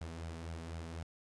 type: tone with flanger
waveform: sawtooth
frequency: 82.41 Hz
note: E2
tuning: in tune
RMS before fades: -44 dBFS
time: 0.01-1.03 s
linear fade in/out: 0 ms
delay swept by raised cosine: 1.3 to 4.7 ms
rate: 4 Hz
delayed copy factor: +0.55
effects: resampled to 22050 Hz + 12-bit